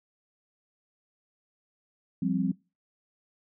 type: chord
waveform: sine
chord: F suspended second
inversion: none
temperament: equal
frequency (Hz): 174.61 / 196 / 261.6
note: F3 / G3 / C4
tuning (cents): 0 / 0 / 0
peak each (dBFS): -29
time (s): 2.22-2.52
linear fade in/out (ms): 5
effects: noise-tail reverb RT60 0.3 s tail -24 dB re dry